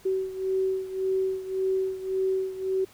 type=beating tone pair; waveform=sine; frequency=379.2 / 381 Hz; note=F#4 / G4; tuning=+43 / -49 cents; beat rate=1.8 Hz; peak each=-26 / -30 dBFS; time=0.05-2.85 s; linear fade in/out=10 ms; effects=pink hiss -54 dBFS RMS until 2.93 s